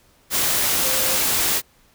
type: tone in noise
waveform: sine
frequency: 523.3 Hz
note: C5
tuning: in tune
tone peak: -30 dBFS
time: 0.81-1.19 s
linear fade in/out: 50 ms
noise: white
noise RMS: -20 dBFS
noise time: 0.3-1.62 s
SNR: -13 dB
effects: pink hiss -57 dBFS RMS until 1.94 s